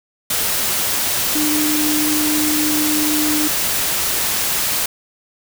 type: tone in noise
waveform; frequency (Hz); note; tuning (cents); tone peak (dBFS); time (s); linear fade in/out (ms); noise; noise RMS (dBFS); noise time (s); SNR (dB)
sine; 303; D#4; -46; -18; 1.35-3.48; 5; white; -19; 0.3-4.86; -2
effects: none